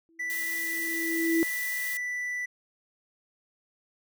sine tone with exponential growth, 329.6 Hz, E4, in tune, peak -20 dBFS, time 0.09-1.43 s, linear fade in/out 0 ms, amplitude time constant 290 ms
triangle tone, 1975.5 Hz, B6, in tune, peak -28 dBFS, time 0.19-2.46 s, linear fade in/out 10 ms
blue noise, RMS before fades -37 dBFS, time 0.3-1.97 s, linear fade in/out 0 ms
effects none

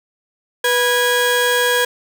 30% pulse tone pair together, 489.7 / 1647 Hz, B4 / G#6, -15 / -15 cents, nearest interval octave + major sixth, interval 2100 cents, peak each -14 dBFS, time 0.64-1.85 s, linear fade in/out 5 ms, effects none

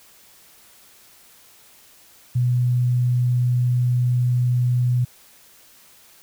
sine tone, 123.47 Hz, B2, in tune, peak -16 dBFS, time 2.35-5.05 s, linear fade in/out 10 ms, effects white hiss -51 dBFS RMS until 6.22 s

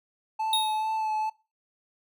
triangle tone with vibrato, 871 Hz, A5, 18 cents flat, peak -24 dBFS, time 0.39-1.3 s, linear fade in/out 10 ms, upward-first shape sine, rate 2.3 Hz, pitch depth 19 cents each way
square tone with exponential decay, 3731 Hz, A#7, 1 cent sharp, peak -21 dBFS, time 0.53-0.97 s, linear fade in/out 2 ms, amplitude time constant 95 ms
effects noise-tail reverb RT60 0.3 s tail -21 dB re dry

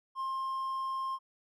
triangle tone with hard clipping, 1061 Hz, C6, 24 cents sharp, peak -33 dBFS, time 0.15-1.19 s, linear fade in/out 50 ms, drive 5 dB, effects none

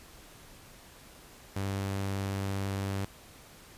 sawtooth tone, 98 Hz, G2, in tune, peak -27 dBFS, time 1.56-3.05 s, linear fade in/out 5 ms, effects pink hiss -53 dBFS RMS until 3.77 s + resampled to 32000 Hz

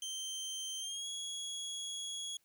25% pulse tone with pitch glide, 3128 to 3333 Hz, G7 to G#7, -4 to +5 cents, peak -35 dBFS, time 0.02-2.37 s, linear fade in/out 2 ms, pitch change +109 cents, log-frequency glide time 0.79-1.07 s, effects white hiss -75 dBFS RMS until 2.44 s

